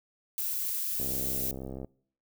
violet noise, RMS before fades -32 dBFS, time 0.38-1.51 s, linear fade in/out 0 ms
click train, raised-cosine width 2 ms, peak -26 dBFS, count 57, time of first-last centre 1-1.846 s, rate 66.2 Hz
effects noise-tail reverb RT60 0.6 s tail -24 dB re dry

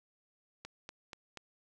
click train, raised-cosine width 0.2 ms, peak -27 dBFS, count 4, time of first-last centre 0.65-1.373 s, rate 4.15 Hz, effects none

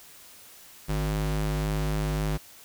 square ring-modulated tone, 103.83 Hz, G#2, in tune, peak -23 dBFS, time 0.88-2.38 s, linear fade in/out 20 ms, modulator 51 Hz, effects white hiss -50 dBFS RMS until 2.64 s

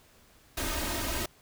pink noise with comb filter, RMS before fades -32 dBFS, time 0.57-1.26 s, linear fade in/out 5 ms, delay 3.2 ms, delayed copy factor +0.9, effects pink hiss -60 dBFS RMS until 1.41 s

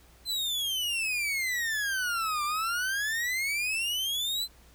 40% pulse exponential two-way sweep, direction down then up, 4107 to 1174 to 4107 Hz, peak -27 dBFS, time 0.25-4.48 s, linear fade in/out 50 ms, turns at 2.44 s, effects added 60 Hz sine -57 dBFS peak until 4.74 s + pink hiss -59 dBFS RMS until 4.74 s

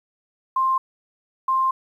sine tone bursts at uneven times, 1053 Hz, C6, 11 cents sharp, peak -17 dBFS, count 2, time 0.56-0.78 / 1.48-1.71 s, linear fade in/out 5 ms, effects 9-bit

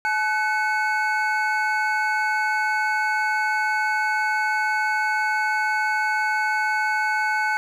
triangle tone cluster, 859 / 1501 / 2200 Hz, A5 / F#6 / C#7, -42 / +24 / -14 cents, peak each -22 / -21 / -27 dBFS, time 0.05-7.57 s, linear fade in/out 0 ms, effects none

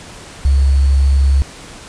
sine tone with sample-and-hold, 68.5 Hz, C#2, 20 cents flat, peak -8 dBFS, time 0.45-1.42 s, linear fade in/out 0 ms, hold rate 4410 Hz, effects pink hiss -35 dBFS RMS until 1.88 s + resampled to 22050 Hz

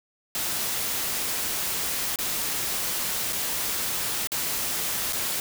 white noise with dropouts, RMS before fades -28 dBFS, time 0.35-5.4 s, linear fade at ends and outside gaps 1 ms, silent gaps 2.159-2.187 / 3.325-3.329 / 4.272-4.318 / 5.125-5.13 s, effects none

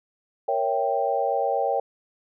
sine chord, A# diminished seventh, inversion none, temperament equal, 466.2 / 554.4 / 659.3 / 784 Hz, A#4 / C#5 / E5 / G5, 0 / 0 / 0 / 0 cents, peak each -28 / -26 / -29 / -25 dBFS, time 0.48-1.8 s, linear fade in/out 5 ms, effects none

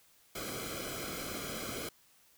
pink noise with comb filter, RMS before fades -40 dBFS, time 0.35-1.89 s, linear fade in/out 5 ms, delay 1.1 ms, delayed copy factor -0.8, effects white hiss -65 dBFS RMS until 2.37 s

